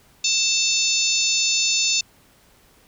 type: harmonic tone with a mistuned harmonic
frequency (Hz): 882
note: A5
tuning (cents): +4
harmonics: 3 / 4 / 5 / 6 / 7 / 8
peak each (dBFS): -25 / -25 / -25 / -25 / -25 / -25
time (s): 0.24-2.01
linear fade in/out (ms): 5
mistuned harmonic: 4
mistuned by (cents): +51
effects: pink hiss -55 dBFS RMS until 2.87 s